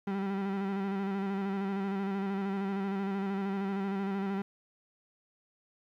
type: tone with vibrato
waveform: 35% pulse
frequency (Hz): 196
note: G3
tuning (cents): 0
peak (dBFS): -29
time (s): 0.07-4.42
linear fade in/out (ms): 5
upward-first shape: square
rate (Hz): 13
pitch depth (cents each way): 29
effects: low-pass 2000 Hz 12 dB/octave + 11-bit